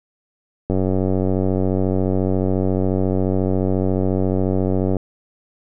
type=click train; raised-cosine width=2 ms; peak=-7 dBFS; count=403; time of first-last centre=0.7-4.968 s; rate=94.2 Hz; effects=none